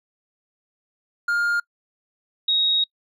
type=tone pair in turn; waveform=triangle / sine; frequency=1411 / 3775 Hz; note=F6 / A#7; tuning=+17 / +21 cents; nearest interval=octave + perfect fourth; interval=1704 cents; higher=second; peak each=-17 dBFS; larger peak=neither; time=1.28-1.6 / 2.48-2.84 s; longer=second; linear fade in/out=5 ms; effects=noise-tail reverb RT60 0.1 s tail -26 dB re dry